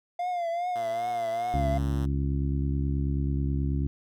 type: tone with vibrato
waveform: triangle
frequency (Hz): 697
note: F5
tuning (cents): -4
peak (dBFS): -25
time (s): 0.19-1.78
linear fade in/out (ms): 5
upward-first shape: triangle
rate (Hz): 2.5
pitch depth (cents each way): 81
type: tone with pitch glide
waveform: 5% pulse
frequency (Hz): 115.6 to 114.74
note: A#2 to A#2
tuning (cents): -14 to -27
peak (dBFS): -30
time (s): 0.75-2.06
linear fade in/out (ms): 10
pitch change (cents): -13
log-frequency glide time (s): 1.23-1.76
type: harmonic tone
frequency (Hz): 69.3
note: C#2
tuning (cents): 0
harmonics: 1 / 2 / 3 / 4 / 5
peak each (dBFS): -27 / -29 / -37 / -34 / -41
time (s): 1.54-3.87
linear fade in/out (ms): 0
effects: none